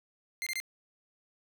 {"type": "tone bursts", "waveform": "sawtooth", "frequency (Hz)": 2093, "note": "C7", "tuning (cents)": 0, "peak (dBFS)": -29, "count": 3, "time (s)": [0.42, 0.601], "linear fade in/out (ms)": 0, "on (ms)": 45, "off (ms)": 23, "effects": []}